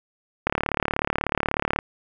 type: click train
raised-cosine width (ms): 0.5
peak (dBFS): -6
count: 49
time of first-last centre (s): 0.47-1.789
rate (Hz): 36.4
effects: none